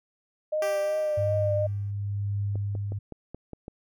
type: tone with vibrato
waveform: sine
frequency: 610 Hz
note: D#5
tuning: 34 cents flat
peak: -24 dBFS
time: 0.52-1.67 s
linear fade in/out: 10 ms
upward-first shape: triangle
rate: 2.7 Hz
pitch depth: 31 cents each way
type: tone with exponential decay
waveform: 10% pulse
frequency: 392 Hz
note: G4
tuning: in tune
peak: -22 dBFS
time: 0.62-1.91 s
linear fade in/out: 2 ms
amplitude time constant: 280 ms
type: tone with tremolo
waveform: sine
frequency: 101.1 Hz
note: G#2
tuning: 46 cents flat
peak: -25 dBFS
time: 1.17-2.99 s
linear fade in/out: 10 ms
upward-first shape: triangle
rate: 1 Hz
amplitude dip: 35%
type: clicks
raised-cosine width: 2 ms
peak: -25 dBFS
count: 7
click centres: 2.556 / 2.752 / 2.921 / 3.123 / 3.346 / 3.533 / 3.681 s
effects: none